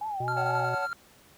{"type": "tone with vibrato", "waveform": "sine", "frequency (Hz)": 817, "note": "G#5", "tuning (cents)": -29, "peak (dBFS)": -30, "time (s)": [0.01, 0.65], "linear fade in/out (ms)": 5, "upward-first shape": "triangle", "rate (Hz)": 4.1, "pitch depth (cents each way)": 140}
{"type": "harmonic tone", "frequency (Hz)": 123.7, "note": "B2", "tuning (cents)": 3, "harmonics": [1, 3, 5], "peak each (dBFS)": [-33, -38, -40], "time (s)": [0.2, 0.75], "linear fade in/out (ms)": 5}
{"type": "tone with tremolo", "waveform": "triangle", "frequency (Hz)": 1387, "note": "F6", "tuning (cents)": -12, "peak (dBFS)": -27, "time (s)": [0.28, 0.93], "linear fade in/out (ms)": 0, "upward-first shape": "square", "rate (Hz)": 11, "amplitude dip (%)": 40}
{"type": "chord", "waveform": "triangle", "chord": "F# minor", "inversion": "second", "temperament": "equal with one note detuned", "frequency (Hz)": [563.1, 740, 880], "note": ["C#5", "F#5", "A5"], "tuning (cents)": [27, 0, 0], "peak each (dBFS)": -32, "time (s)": [0.36, 0.87], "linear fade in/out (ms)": 20}
{"effects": ["pink hiss -57 dBFS RMS until 1.37 s", "high-pass 60 Hz 12 dB/octave"]}